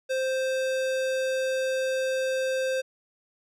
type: tone with low-pass filter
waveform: square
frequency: 523.3 Hz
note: C5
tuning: in tune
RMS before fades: -27 dBFS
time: 0.09-2.82 s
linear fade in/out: 20 ms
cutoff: 9900 Hz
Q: 0.54
effects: none